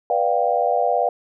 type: chord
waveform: sine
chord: G dominant seventh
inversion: first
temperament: just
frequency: 490 / 588 / 705.6 / 784 Hz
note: B4 / D5 / F5 / G5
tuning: -14 / +2 / +18 / 0 cents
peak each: -23 / -23 / -20 / -23 dBFS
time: 0.1-1.09 s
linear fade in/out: 2 ms
effects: none